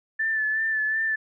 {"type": "tone with vibrato", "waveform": "sine", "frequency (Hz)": 1756, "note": "A6", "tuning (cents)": -4, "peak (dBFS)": -22, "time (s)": [0.19, 1.16], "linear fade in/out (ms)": 10, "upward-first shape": "sine", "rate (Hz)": 2.7, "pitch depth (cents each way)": 31, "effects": []}